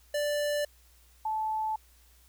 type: tone pair in turn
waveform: square / sine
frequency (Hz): 587.3 / 871.1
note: D5 / A5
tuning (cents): 0 / -18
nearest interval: perfect fifth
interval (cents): 682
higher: second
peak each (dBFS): -28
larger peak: neither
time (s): 0.14-0.65 / 1.25-1.76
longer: neither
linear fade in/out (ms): 5
effects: added 60 Hz sine -59 dBFS peak until 2.28 s + white hiss -63 dBFS RMS until 2.28 s